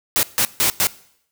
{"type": "noise bursts at uneven times", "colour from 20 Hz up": "white", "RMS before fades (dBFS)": -17, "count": 4, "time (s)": [[0.16, 0.23], [0.38, 0.45], [0.6, 0.7], [0.8, 0.87]], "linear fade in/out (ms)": 0, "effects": ["noise-tail reverb RT60 0.7 s tail -20 dB re dry"]}